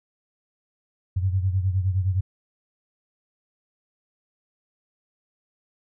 sine beating tone pair, 92.5 / 102.2 Hz, F#2 / G#2, 0 / -27 cents, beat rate 9.7 Hz, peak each -21 / -27 dBFS, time 1.16-2.21 s, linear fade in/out 10 ms, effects none

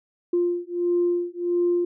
sine beating tone pair, 349.2 / 350.7 Hz, F4 / F4, 0 / +7 cents, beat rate 1.5 Hz, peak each -23 dBFS, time 0.33-1.85 s, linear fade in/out 5 ms, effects tanh soft clip ceiling -13 dBFS

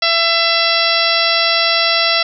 harmonic tone, 670 Hz, E5, 28 cents sharp, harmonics 1 / 2 / 3 / 4 / 5 / 6 / 7 / 8, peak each -20 / -20 / -20 / -20 / -20 / -20 / -20 / -20 dBFS, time 0.02-2.23 s, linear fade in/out 5 ms, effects none

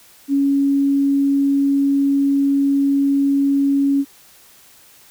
sine tone, 278.4 Hz, C#4, 8 cents sharp, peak -13 dBFS, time 0.28-4.05 s, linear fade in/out 50 ms, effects white hiss -48 dBFS RMS until 5.1 s

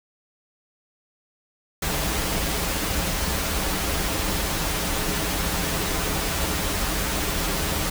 pink noise with comb filter, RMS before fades -25 dBFS, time 1.82-7.9 s, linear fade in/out 5 ms, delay 8.3 ms, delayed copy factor -0.6, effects none

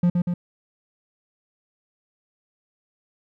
triangle tone with echo, 175.7 Hz, F3, 11 cents sharp, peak -13 dBFS, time 0.03-0.1 s, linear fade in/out 5 ms, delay 120 ms, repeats 2, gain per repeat -3 dB, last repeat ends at 0.34 s, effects none

